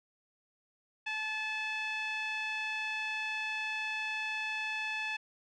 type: tone with low-pass filter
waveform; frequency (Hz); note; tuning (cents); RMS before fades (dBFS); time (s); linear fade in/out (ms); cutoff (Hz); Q
5% pulse; 866; A5; -28; -36; 1.06-5.17; 10; 2400; 3
effects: none